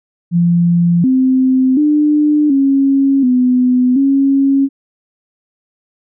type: tone with pitch steps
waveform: sine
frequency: 172.2 / 259.8 / 299 / 273.7 / 251 / 274.2 Hz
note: F3 / C4 / D4 / C#4 / B3 / C#4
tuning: -24 / -12 / +31 / -22 / +28 / -19 cents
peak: -8 dBFS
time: 0.31-4.69 s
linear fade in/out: 50 ms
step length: 730 ms
effects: none

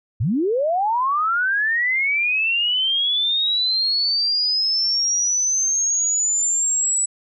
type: linear sweep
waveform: sine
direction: up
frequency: 87.31 to 7902 Hz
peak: -17 dBFS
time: 0.2-7.06 s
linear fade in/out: 10 ms
effects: none

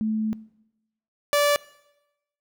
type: tone pair in turn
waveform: sine / sawtooth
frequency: 217.6 / 580.9 Hz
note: A3 / D5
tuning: -19 / -19 cents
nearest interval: octave + perfect fourth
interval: 1700 cents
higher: second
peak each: -22 / -14 dBFS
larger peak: second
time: 0.01-0.33 / 1.33-1.56 s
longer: first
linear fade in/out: 0 ms
effects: noise-tail reverb RT60 0.9 s tail -21 dB re dry

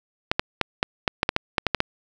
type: clicks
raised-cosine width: 0.3 ms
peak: -3 dBFS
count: 12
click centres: 0.315 / 0.395 / 0.613 / 0.829 / 1.078 / 1.231 / 1.291 / 1.364 / 1.582 / 1.667 / 1.747 / 1.804 s
effects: none

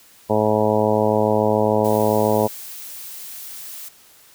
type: harmonic tone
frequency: 107.1 Hz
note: A2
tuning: 46 cents flat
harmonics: 1 / 2 / 3 / 4 / 5 / 6 / 7 / 8 / 9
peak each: -26 / -23 / -27 / -21 / -21 / -23 / -27 / -26 / -27 dBFS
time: 0.29-2.48 s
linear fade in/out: 20 ms
type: noise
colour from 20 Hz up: blue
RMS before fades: -35 dBFS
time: 1.84-3.89 s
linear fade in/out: 10 ms
effects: white hiss -50 dBFS RMS until 4.34 s

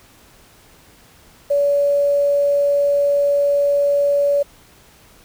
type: tone with quantisation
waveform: sine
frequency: 570 Hz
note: C#5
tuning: 48 cents sharp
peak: -13 dBFS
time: 1.5-4.43 s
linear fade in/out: 10 ms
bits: 7
effects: pink hiss -49 dBFS RMS until 5.24 s

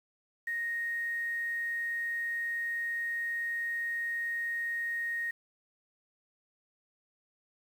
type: tone with quantisation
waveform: sine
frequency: 1864.7 Hz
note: A#6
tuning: in tune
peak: -31 dBFS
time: 0.47-5.31 s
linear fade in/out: 5 ms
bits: 9
effects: none

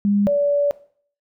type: tone pair in turn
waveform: sine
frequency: 202.8 / 575.3 Hz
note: G#3 / D5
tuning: -41 / -36 cents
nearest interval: octave + tritone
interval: 1805 cents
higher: second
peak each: -15 dBFS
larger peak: neither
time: 0.05-0.27 / 0.27-0.71 s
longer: second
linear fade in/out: 0 ms
effects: noise-tail reverb RT60 0.5 s tail -18 dB re dry

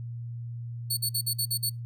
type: tone bursts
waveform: 15% pulse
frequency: 4436 Hz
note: C#8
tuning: in tune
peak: -19 dBFS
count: 7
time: 0.9-1.698 s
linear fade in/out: 10 ms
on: 72 ms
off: 49 ms
effects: noise-tail reverb RT60 0.2 s tail -26 dB re dry + added 118 Hz sine -34 dBFS peak until 1.85 s

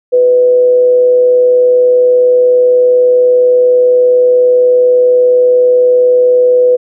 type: tone with amplitude modulation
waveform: sine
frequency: 497.1 Hz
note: B4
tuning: 11 cents sharp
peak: -3 dBFS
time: 0.12-6.77 s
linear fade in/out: 20 ms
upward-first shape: sine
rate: 130 Hz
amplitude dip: 25%
effects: none

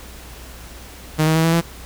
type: tone with pitch steps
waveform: sawtooth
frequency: 155.56 / 158.55 / 161.6 / 164.71 / 167.88 Hz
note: D#3 / D#3 / E3 / E3 / E3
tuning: 0 / +33 / -34 / -1 / +32 cents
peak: -10 dBFS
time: 1.18-1.615 s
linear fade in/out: 20 ms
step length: 87 ms
effects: added 60 Hz sine -39 dBFS peak until 1.85 s + pink hiss -40 dBFS RMS until 1.85 s

